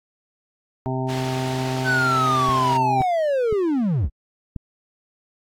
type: harmonic tone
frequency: 130 Hz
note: C3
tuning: 11 cents flat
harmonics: 1 / 2 / 3 / 5 / 6 / 7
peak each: -25 / -28 / -30 / -32 / -33 / -33 dBFS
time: 0.86-3.02 s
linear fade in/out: 0 ms
type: low-pass noise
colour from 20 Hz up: white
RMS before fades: -35 dBFS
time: 1.08-2.78 s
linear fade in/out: 20 ms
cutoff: 3800 Hz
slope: 12 dB/octave
type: linear sweep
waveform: triangle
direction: down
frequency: 1537 to 46.25 Hz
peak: -16 dBFS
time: 1.84-4.1 s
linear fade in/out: 50 ms
type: click train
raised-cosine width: 5 ms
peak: -17 dBFS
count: 5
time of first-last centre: 2.49-4.563 s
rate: 1.93 Hz
effects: AAC 64 kbps